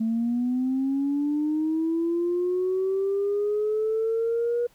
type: linear sweep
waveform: sine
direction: up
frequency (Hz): 221.2 to 481.8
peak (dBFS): -21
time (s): 0-4.67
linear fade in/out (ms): 10
effects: tanh soft clip ceiling -18 dBFS + pink hiss -61 dBFS RMS until 4.74 s